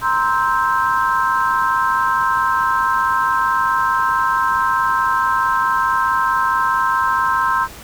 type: chord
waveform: sine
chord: C dominant seventh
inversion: third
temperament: just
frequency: 941.9 / 1046.5 / 1308.1 / 1569.8 Hz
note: Bb5 / C6 / E6 / G6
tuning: +18 / 0 / -14 / +2 cents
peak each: -22 / -17 / -21 / -21 dBFS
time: 0.01-7.68 s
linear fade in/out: 50 ms
effects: pink hiss -37 dBFS RMS until 7.83 s